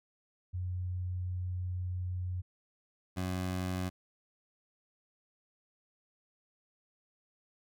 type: tone pair in turn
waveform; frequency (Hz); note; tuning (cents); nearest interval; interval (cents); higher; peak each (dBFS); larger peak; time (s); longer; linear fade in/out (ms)
sine / 20% pulse; 90.6 / 91.97; F#2 / F#2; -36 / -10; unison; 26; second; -33 / -28; second; 0.53-2.42 / 3.16-3.9; first; 20
effects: none